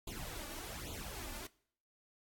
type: noise with flanger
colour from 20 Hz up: pink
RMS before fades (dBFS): -45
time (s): 0.07-1.47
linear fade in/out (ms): 5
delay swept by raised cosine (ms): 0.27 to 3.47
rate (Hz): 1.2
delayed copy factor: +1
effects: noise-tail reverb RT60 0.6 s tail -22 dB re dry + AAC 64 kbps